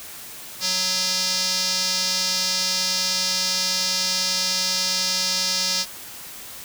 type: tone with band-pass filter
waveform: square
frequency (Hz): 185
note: F#3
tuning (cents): 0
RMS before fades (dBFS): -23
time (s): 0.6-5.86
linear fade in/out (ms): 50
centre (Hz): 5100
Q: 3.9
effects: white hiss -38 dBFS RMS until 6.64 s